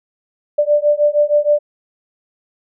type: beating tone pair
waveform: sine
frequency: 587.3 / 593.7 Hz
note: D5 / D5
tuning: 0 / +19 cents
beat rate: 6.4 Hz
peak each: -14 dBFS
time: 0.58-1.59 s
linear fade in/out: 10 ms
effects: none